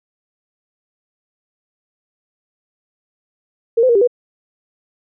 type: tone with pitch steps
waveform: sine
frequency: 460.4 / 513 / 469.7 / 397.2 / 487.2 Hz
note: A#4 / C5 / A#4 / G4 / B4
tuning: -22 / -34 / +13 / +23 / -24 cents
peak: -9 dBFS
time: 3.77-4.075 s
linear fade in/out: 10 ms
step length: 61 ms
effects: none